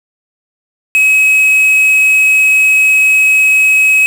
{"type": "tone with quantisation", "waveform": "triangle", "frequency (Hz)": 2554, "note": "D#7", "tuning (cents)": 45, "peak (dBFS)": -4, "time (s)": [0.95, 4.06], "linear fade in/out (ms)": 0, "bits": 4, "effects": []}